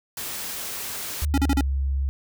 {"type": "noise", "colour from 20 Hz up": "white", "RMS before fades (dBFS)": -32, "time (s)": [0.17, 1.25], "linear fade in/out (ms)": 2}
{"type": "tone with pitch glide", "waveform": "sine", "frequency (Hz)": [73.8, 68.07], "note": ["D2", "C#2"], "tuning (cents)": [9, -31], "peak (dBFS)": -21, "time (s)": [1.22, 2.09], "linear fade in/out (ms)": 0, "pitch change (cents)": -140, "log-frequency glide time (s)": [1.47, 1.56]}
{"type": "tone bursts", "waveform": "square", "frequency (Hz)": 277.2, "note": "C#4", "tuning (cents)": 0, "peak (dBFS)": -20, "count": 4, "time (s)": [1.34, 1.608], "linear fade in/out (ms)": 0, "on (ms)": 37, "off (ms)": 40}
{"effects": []}